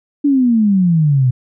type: exponential sweep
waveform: sine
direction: down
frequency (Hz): 293.7 to 122.8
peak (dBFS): -9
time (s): 0.24-1.31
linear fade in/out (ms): 10
effects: none